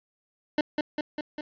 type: tone with echo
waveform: 25% pulse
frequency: 300.9 Hz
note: D4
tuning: 42 cents sharp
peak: -17 dBFS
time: 0.58-0.61 s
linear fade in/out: 2 ms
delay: 200 ms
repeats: 4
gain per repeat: -3 dB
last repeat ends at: 1.41 s
effects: resampled to 11025 Hz + 9-bit